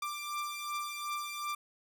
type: beating tone pair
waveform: sawtooth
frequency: 1181 / 1183.7 Hz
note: D6 / D6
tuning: +9 / +13 cents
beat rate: 2.7 Hz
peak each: -34 / -37 dBFS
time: 0.02-1.55 s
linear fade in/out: 5 ms
effects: none